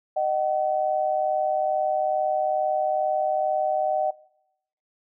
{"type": "tone pair together", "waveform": "sine", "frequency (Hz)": [615.7, 758], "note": ["D#5", "F#5"], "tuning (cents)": [-18, 42], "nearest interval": "major third", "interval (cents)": 360, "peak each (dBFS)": -24, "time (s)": [0.16, 4.11], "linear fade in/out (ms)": 10, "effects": ["noise-tail reverb RT60 0.8 s tail -22 dB re dry"]}